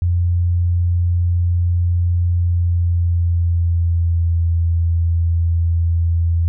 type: tone with pitch glide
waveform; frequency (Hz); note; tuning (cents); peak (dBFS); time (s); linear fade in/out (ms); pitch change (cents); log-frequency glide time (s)
sine; 87.31 to 84.04; F2 to E2; 0 to +34; -13; 0.02-6.48; 0; -66; 2.31-4.41
effects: none